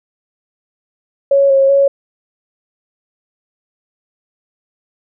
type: tone with pitch steps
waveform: sine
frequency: 555 / 543 / 555 Hz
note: C#5 / C#5 / C#5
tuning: +2 / -36 / +2 cents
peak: -7 dBFS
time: 1.31-1.88 s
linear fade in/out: 5 ms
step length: 190 ms
effects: none